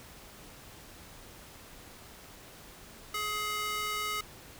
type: tone with high-pass filter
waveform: square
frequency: 421.1 Hz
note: G#4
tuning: 24 cents sharp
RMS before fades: -34 dBFS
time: 3.14-4.21 s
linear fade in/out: 5 ms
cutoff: 1400 Hz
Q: 1.2
effects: pink hiss -51 dBFS RMS until 4.59 s